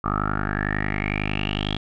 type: tone with low-pass filter sweep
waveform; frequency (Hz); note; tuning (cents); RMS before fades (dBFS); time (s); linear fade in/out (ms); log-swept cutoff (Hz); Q
10% pulse; 51; G#1; -31; -25; 0.04-1.77; 5; 1200 to 3400; 9.8
effects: none